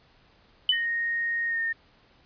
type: tone with exponential decay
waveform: sine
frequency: 3000 Hz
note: F#7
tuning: 23 cents sharp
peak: -15 dBFS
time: 0.69-0.86 s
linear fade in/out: 2 ms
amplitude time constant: 35 ms
type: tone with pitch glide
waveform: sine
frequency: 1861 to 1830.1 Hz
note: A#6 to A#6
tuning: -3 to -32 cents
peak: -25 dBFS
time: 0.72-1.73 s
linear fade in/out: 10 ms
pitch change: -29 cents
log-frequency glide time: 1.47-1.59 s
effects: pink hiss -60 dBFS RMS until 2.25 s + resampled to 11025 Hz